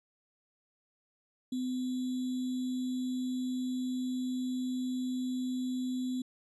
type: tone with sample-and-hold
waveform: sine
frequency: 253.7 Hz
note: B3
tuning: 47 cents sharp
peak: -31 dBFS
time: 1.52-6.22 s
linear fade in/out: 5 ms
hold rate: 3675 Hz
effects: resampled to 24000 Hz